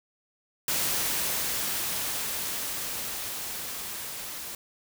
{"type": "noise with level ramp", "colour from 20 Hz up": "white", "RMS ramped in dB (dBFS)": [-27, -38], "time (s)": [0.68, 4.55], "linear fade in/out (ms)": 2, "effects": []}